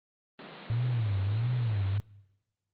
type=band-pass noise; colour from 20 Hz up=pink; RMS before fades=-46 dBFS; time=0.39-1.98 s; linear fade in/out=2 ms; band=150 to 4200 Hz; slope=96 dB/octave
type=tone with vibrato; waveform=sine; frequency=109.8 Hz; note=A2; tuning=3 cents flat; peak=-26 dBFS; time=0.7-2 s; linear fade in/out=0 ms; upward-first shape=sine; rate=1.5 Hz; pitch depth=220 cents each way
effects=noise-tail reverb RT60 1.0 s tail -23 dB re dry + Opus 24 kbps